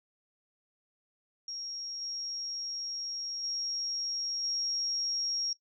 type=tone with level steps; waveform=sine; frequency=5588 Hz; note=F8; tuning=in tune; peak=-37 / -35 / -32 / -30 dBFS; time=1.48-5.53 s; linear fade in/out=2 ms; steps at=2.01 / 3.43 / 4.43 s; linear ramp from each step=10 ms; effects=noise-tail reverb RT60 0.1 s tail -18 dB re dry